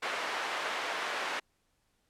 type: band-pass noise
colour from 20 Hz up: white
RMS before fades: -35 dBFS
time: 0.02-1.4 s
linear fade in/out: 10 ms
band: 510 to 2000 Hz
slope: 12 dB/octave
effects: pink hiss -75 dBFS RMS until 2.09 s + low-pass 12000 Hz 12 dB/octave